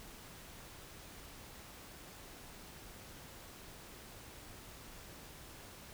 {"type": "silence", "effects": ["pink hiss -53 dBFS RMS until 5.93 s"]}